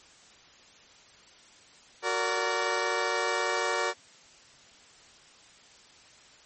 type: chord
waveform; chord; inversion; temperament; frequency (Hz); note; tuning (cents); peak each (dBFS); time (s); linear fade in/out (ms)
15% pulse; Gb augmented; none; just; 370 / 462.5 / 578.1; Gb4 / Bb4 / D5; 0 / -14 / -27; -26 / -24 / -25; 2.02-3.94; 50
effects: white hiss -55 dBFS RMS until 6.45 s + MP3 32 kbps